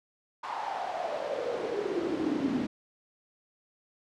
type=noise with high-pass filter sweep; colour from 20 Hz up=brown; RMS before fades=-32 dBFS; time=0.43-2.67 s; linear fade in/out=10 ms; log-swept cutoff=960 to 240 Hz; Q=6.5; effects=low-pass 5000 Hz 12 dB/octave